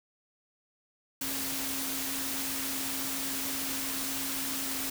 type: tone in noise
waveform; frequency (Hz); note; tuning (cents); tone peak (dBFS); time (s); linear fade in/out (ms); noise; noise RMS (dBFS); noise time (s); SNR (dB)
sine; 270; C#4; -45; -40; 1.21-4.9; 5; white; -34; 1.21-4.9; -9
effects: none